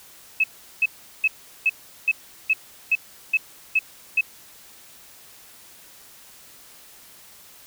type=tone bursts; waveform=sine; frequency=2588 Hz; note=E7; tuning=32 cents flat; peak=-15 dBFS; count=10; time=0.4-4.21 s; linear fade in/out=5 ms; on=39 ms; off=380 ms; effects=white hiss -48 dBFS RMS until 7.66 s